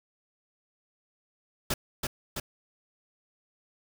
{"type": "noise with echo", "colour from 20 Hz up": "pink", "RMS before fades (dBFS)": -28, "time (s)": [1.7, 1.74], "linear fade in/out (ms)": 5, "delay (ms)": 330, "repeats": 2, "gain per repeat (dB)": -3, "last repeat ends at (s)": 2.4, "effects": []}